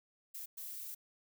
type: noise bursts at uneven times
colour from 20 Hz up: violet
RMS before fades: -45 dBFS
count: 2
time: 0.34-0.46 / 0.57-0.95 s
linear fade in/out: 10 ms
effects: none